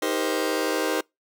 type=chord; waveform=sawtooth; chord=C minor seventh; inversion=first; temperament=just; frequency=314 / 392.4 / 470.9 / 523.3 Hz; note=Eb4 / G4 / Bb4 / C5; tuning=+16 / +2 / +18 / 0 cents; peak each=-24 / -25 / -25 / -25 dBFS; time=0.02-1.01 s; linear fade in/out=5 ms; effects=noise-tail reverb RT60 0.2 s tail -26 dB re dry